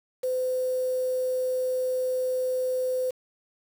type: tone with quantisation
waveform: sine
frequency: 510 Hz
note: C5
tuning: 44 cents flat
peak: -24 dBFS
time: 0.23-3.11 s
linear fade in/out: 10 ms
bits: 7
effects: none